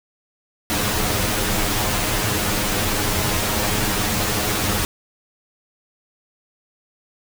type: noise with comb filter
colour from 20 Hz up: pink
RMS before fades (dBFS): -21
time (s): 0.7-4.85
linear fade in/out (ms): 0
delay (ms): 9.6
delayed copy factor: +0.95
effects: none